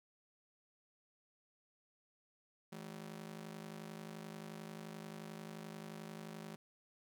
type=ring-modulated tone; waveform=sawtooth; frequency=190 Hz; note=F#3; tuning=46 cents sharp; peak=-40 dBFS; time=2.72-6.56 s; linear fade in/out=5 ms; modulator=25.7 Hz; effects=13-bit